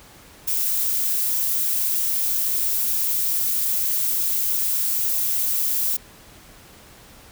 violet noise, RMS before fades -22 dBFS, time 0.47-5.97 s, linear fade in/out 10 ms, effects pink hiss -47 dBFS RMS until 7.31 s

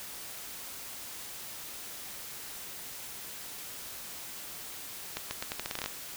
accelerating click train, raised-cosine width 0.2 ms, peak -16 dBFS, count 12, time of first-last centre 5.17-5.86 s, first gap 140 ms, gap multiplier 0.82, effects white hiss -43 dBFS RMS until 6.16 s

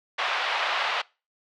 pink band-pass noise, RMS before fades -27 dBFS, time 0.18-1.02 s, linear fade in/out 10 ms, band 710 to 3700 Hz, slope 24 dB/octave, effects noise-tail reverb RT60 0.3 s tail -23 dB re dry

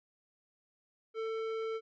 triangle tone with tanh clipping, 445.9 Hz, A4, 23 cents sharp, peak -36 dBFS, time 1.14-1.81 s, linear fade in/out 50 ms, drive 18 dB, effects none

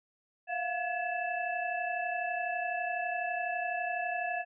sine tone cluster, 683 / 715 / 1701 / 2642 Hz, F5 / F5 / G#6 / E7, -39 / +41 / +41 / +3 cents, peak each -38 / -34 / -37 / -39 dBFS, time 0.47-4.45 s, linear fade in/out 50 ms, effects none

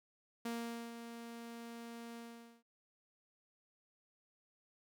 sawtooth tone with ADSR envelope, 233.1 Hz, A#3, in tune, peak -34 dBFS, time 0.45-2.63 s, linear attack 6 ms, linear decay 460 ms, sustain -9 dB, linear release 460 ms, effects none

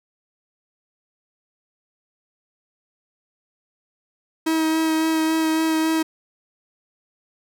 45% pulse tone with vibrato, 319.3 Hz, D#4, 45 cents sharp, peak -18 dBFS, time 4.46-6.03 s, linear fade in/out 10 ms, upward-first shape sine, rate 3.6 Hz, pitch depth 13 cents each way, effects none

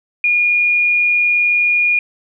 sine tone, 2433 Hz, D#7, 39 cents flat, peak -11 dBFS, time 0.24-1.99 s, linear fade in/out 2 ms, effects none

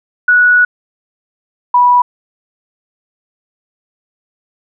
sine tone pair in turn, 1468 / 979.8 Hz, F#6 / B5, -14 / -14 cents, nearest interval perfect fifth, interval 700 cents, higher first, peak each -5 dBFS, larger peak neither, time 0.28-0.65 / 1.74-2.02 s, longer first, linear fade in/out 5 ms, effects none

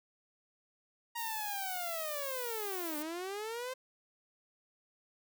sawtooth linear two-way sweep, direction down then up, 945 to 293.7 to 524 Hz, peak -34 dBFS, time 1.15-3.74 s, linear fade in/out 10 ms, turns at 2.98 s
violet noise, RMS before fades -42 dBFS, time 1.17-3.03 s, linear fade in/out 10 ms
effects none

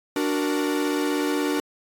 45% pulse chord, D augmented, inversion none, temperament equal, 293.7 / 370 / 466.2 Hz, D4 / F#4 / A#4, 0 / 0 / 0 cents, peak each -24 / -28 / -29 dBFS, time 0.16-1.6 s, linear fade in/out 2 ms, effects AAC 64 kbps

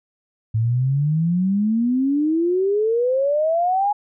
sine exponential sweep, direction up, 108.5 to 839 Hz, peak -16 dBFS, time 0.54-3.93 s, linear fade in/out 10 ms, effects none

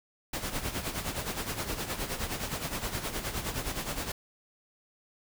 pink noise with tremolo, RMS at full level -32 dBFS, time 0.33-4.12 s, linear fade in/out 5 ms, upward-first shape sine, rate 9.6 Hz, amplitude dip 65%, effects none

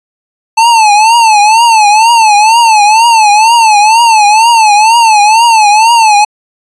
square tone with vibrato, 880 Hz, A5, in tune, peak -3 dBFS, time 0.57-6.25 s, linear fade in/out 10 ms, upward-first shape triangle, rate 2.1 Hz, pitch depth 140 cents each way, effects resampled to 22050 Hz

